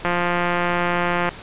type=click train; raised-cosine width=0.5 ms; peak=-6 dBFS; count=218; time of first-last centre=0.05-1.29 s; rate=175 Hz; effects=pink hiss -38 dBFS RMS until 1.42 s + resampled to 8000 Hz